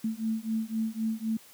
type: beating tone pair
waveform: sine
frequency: 220 / 223.9 Hz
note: A3 / A3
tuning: 0 / +30 cents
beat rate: 3.9 Hz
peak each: -31 dBFS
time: 0.04-1.37 s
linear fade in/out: 5 ms
effects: white hiss -54 dBFS RMS until 1.53 s + high-pass 80 Hz 12 dB/octave